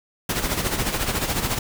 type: noise with tremolo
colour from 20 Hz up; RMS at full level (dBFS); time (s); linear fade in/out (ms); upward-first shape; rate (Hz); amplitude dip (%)
pink; -22; 0.29-1.59; 5; sine; 14; 60
effects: none